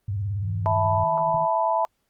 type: tone with vibrato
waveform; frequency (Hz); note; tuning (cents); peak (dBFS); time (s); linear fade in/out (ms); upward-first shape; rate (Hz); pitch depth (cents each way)
sine; 100; G2; +35; -24; 0.08-1.04; 5; square; 18; 100
type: tone with tremolo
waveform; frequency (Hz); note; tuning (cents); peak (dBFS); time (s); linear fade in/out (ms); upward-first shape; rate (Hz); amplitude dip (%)
sine; 159.9; D#3; +48; -31; 0.41-1.48; 50; triangle; 14; 55
type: chord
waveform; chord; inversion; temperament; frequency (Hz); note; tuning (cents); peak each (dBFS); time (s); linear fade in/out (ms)
sine; E suspended fourth; none; just; 659.3 / 879 / 988.9; E5 / A5 / B5; 0 / -2 / +2; -24; 0.66-1.85; 0
type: tone with exponential decay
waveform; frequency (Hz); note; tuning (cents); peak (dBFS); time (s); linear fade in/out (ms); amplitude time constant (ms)
sine; 130.81; C3; 0; -28; 1.34-1.41; 5; 15
effects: pink hiss -73 dBFS RMS until 2.09 s + Opus 32 kbps